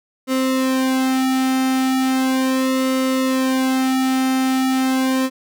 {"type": "tone with flanger", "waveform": "sawtooth", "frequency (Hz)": 261.6, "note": "C4", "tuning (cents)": 0, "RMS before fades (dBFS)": -18, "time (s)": [0.27, 5.3], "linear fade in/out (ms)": 50, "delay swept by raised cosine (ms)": [1.2, 2.04], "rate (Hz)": 0.37, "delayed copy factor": -1, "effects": []}